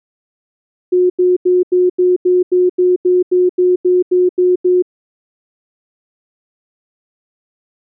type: tone bursts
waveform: sine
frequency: 362 Hz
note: F#4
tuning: 38 cents flat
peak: -8 dBFS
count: 15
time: 0.92-4.824 s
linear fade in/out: 10 ms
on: 180 ms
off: 86 ms
effects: none